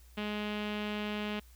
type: tone with low-pass filter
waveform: sawtooth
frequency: 209.5 Hz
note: G#3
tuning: 15 cents sharp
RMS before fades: -36 dBFS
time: 0.17-1.4 s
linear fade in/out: 10 ms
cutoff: 3000 Hz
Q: 3.1
effects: added 60 Hz sine -54 dBFS peak until 1.55 s + white hiss -64 dBFS RMS until 1.55 s